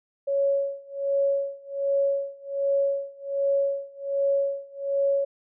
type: tone with tremolo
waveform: sine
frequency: 556 Hz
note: C#5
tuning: 5 cents sharp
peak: -19 dBFS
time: 0.27-5.25 s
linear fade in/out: 10 ms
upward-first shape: sine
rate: 1.3 Hz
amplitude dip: 95%
effects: none